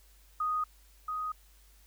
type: tone pair in turn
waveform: sine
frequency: 1243 / 1250.1 Hz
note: D#6 / D#6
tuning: -2 / +8 cents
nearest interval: unison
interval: 10 cents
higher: second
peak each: -28 / -32 dBFS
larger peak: first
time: 0.4-0.64 / 1.08-1.32 s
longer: neither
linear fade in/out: 5 ms
effects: added 50 Hz sine -58 dBFS peak until 1.86 s + white hiss -64 dBFS RMS until 1.86 s